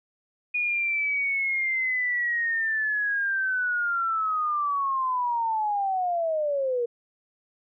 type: linear sweep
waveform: sine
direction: down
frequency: 2461 to 466.7 Hz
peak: -23 dBFS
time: 0.54-6.86 s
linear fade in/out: 10 ms
effects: none